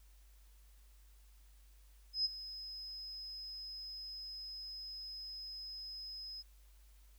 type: tone with ADSR envelope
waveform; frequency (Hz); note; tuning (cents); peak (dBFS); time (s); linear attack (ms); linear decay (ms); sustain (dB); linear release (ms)
sine; 5080; D#8; +35; -29; 2.13-6.43; 120; 23; -15; 28
effects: added 50 Hz sine -59 dBFS peak until 7.18 s + white hiss -71 dBFS RMS until 7.18 s